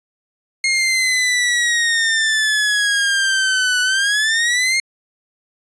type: exponential two-way sweep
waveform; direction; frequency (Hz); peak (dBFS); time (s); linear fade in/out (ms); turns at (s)
sawtooth; down then up; 2148 to 1480 to 2148; -11; 0.64-4.8; 2; 3.81
effects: resampled to 22050 Hz